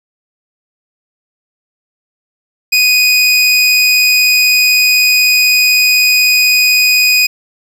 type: tone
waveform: 25% pulse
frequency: 2489 Hz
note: D#7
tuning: in tune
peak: -3 dBFS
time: 2.72-7.27 s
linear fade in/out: 10 ms
effects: none